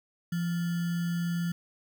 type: tone with sample-and-hold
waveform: sine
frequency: 171.4 Hz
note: F3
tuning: 32 cents flat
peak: -27 dBFS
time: 0.32-1.52 s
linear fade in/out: 5 ms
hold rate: 1575 Hz
effects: none